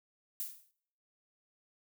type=noise with exponential decay; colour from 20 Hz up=violet; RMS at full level=-35 dBFS; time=0.4-0.71 s; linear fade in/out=0 ms; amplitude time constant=66 ms; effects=noise-tail reverb RT60 0.7 s tail -24 dB re dry